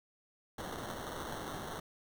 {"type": "noise with sample-and-hold", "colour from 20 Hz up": "white", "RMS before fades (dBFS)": -42, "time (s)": [0.58, 1.8], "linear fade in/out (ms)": 5, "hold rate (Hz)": 2450, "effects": []}